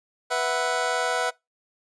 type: chord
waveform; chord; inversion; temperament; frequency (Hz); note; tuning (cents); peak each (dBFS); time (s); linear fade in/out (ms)
25% pulse; B suspended fourth; none; just; 493.9 / 658.5 / 740.8; B4 / E5 / F#5; 0 / -2 / +2; -24; 0.3-1.31; 20
effects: noise-tail reverb RT60 0.2 s tail -23 dB re dry + resampled to 22050 Hz